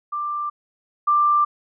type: tone pair in turn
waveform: sine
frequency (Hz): 1183 / 1183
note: D6 / D6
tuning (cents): +12 / +12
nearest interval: unison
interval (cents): 0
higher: neither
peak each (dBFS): -23 / -14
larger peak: second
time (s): 0.12-0.5 / 1.07-1.45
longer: neither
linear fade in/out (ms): 10
effects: none